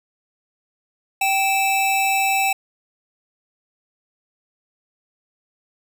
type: tone pair together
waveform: square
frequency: 779 / 2625 Hz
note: G5 / E7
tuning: -11 / -8 cents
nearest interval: octave + major sixth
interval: 2103 cents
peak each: -20 / -21 dBFS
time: 1.21-2.53 s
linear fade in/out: 5 ms
effects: none